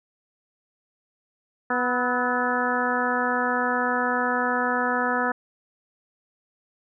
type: harmonic tone with a mistuned harmonic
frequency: 246.9 Hz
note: B3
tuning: in tune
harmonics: 1 / 2 / 3 / 4 / 5 / 6 / 7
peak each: -29 / -29 / -29 / -29 / -29 / -29 / -29 dBFS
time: 1.7-5.32 s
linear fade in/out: 5 ms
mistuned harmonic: 5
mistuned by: +60 cents
effects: none